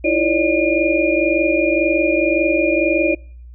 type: tone cluster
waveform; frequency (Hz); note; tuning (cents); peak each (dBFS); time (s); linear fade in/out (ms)
sine; 320.1 / 342 / 556 / 601 / 2422; D#4 / F4 / C#5 / D5 / D#7; +49 / -36 / +5 / +40 / -47; -20; 0.04-3.15; 10
effects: noise-tail reverb RT60 0.6 s tail -26 dB re dry + added 60 Hz sine -35 dBFS peak until 3.54 s